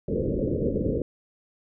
white low-pass noise, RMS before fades -26 dBFS, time 0.08-1.02 s, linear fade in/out 2 ms, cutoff 550 Hz, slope 96 dB/octave, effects none

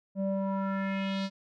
square tone with low-pass filter sweep, 194.2 Hz, G3, 16 cents flat, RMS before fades -31 dBFS, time 0.15-1.3 s, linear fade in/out 50 ms, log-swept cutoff 450 to 4800 Hz, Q 2.7, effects none

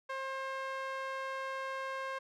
sawtooth tone with band-pass filter, 533 Hz, C5, 32 cents sharp, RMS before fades -39 dBFS, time 0.09-2.19 s, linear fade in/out 10 ms, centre 1300 Hz, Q 1.2, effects none

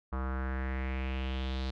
square tone with low-pass filter sweep, 65.41 Hz, C2, in tune, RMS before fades -34 dBFS, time 0.12-1.71 s, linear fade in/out 10 ms, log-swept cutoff 1200 to 4200 Hz, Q 3.6, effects none

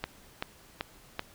click train, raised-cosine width 0.3 ms, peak -15 dBFS, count 4, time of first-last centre 0.04-1.194 s, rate 2.6 Hz, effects pink hiss -56 dBFS RMS until 1.34 s

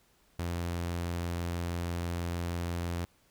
sawtooth tone, 86.2 Hz, F2, 22 cents flat, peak -28 dBFS, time 0.39-3.05 s, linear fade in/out 0 ms, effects pink hiss -67 dBFS RMS until 3.3 s

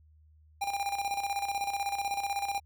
square tone with tremolo, 801 Hz, G5, 37 cents sharp, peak -29 dBFS, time 0.61-2.6 s, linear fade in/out 10 ms, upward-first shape square, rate 16 Hz, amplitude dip 60%, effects added 77 Hz sine -57 dBFS peak until 2.65 s

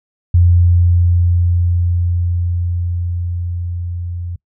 sine tone with level ramp, 87.31 Hz, F2, in tune, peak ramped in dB -6 to -21 dBFS, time 0.34-4.36 s, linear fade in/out 5 ms, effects noise-tail reverb RT60 0.1 s tail -24 dB re dry

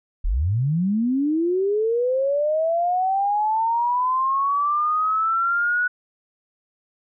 sine linear sweep, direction up, 31.09 to 1478 Hz, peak -18 dBFS, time 0.24-5.88 s, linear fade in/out 10 ms, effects none

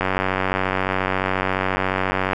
click train, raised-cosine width 0.5 ms, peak -5 dBFS, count 220, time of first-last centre 0.01-2.332 s, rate 94.3 Hz, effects none

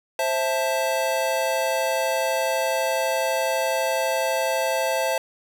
square chord, A minor, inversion first, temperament just, 528 / 660 / 880 Hz, C5 / E5 / A5, +16 / +2 / 0 cents, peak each -26 / -26 / -28 dBFS, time 0.19-5.18 s, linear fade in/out 2 ms, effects none

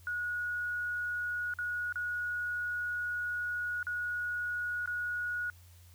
sine tone with dropouts, 1454 Hz, F#6, 31 cents flat, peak -32 dBFS, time 0.07-5.5 s, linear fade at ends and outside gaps 1 ms, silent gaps 1.538-1.587 / 1.925-1.957 / 3.829-3.868 / 4.859-4.875 s, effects added 87 Hz sine -54 dBFS peak until 5.94 s + white hiss -63 dBFS RMS until 5.94 s

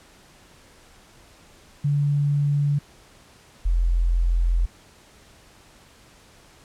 sine tone pair in turn, 144.1 / 42.84 Hz, D3 / F1, -33 / -33 cents, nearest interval octave + major sixth, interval 2100 cents, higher first, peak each -18 / -17 dBFS, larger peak second, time 1.84-2.79 / 3.65-4.66 s, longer second, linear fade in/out 10 ms, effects pink hiss -52 dBFS RMS until 6.64 s + low-pass 10000 Hz 12 dB/octave

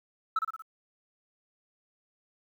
sine tone with echo, 1313 Hz, E6, 7 cents flat, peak -21 dBFS, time 0.36-0.39 s, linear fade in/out 5 ms, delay 58 ms, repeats 4, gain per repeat -5 dB, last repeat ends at 0.622 s, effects tanh soft clip ceiling -22 dBFS + 10-bit

